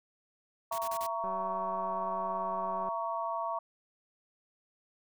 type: chord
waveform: sine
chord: A# diminished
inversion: second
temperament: just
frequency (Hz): 671.3 / 932.3 / 1118.8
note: E5 / A#5 / C#6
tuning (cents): +31 / 0 / +16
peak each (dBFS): -36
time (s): 0.71-3.59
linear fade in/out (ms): 5
type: noise bursts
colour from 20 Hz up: white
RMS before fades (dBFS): -43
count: 4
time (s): 0.72-1.068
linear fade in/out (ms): 5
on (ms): 63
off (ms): 32
type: click train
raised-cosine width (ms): 1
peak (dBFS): -31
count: 314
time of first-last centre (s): 1.24-2.887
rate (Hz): 190
effects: none